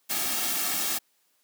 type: noise with comb filter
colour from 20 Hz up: white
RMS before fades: -28 dBFS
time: 0.09-0.99 s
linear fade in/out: 20 ms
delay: 2 ms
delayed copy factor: -0.65
effects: white hiss -69 dBFS RMS until 1.43 s + high-pass 200 Hz 12 dB/octave